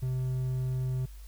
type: tone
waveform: triangle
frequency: 128.6 Hz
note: C3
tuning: 30 cents flat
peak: -26 dBFS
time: 0.02-1.06 s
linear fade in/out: 10 ms
effects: added 50 Hz sine -43 dBFS peak until 1.27 s + white hiss -59 dBFS RMS until 1.27 s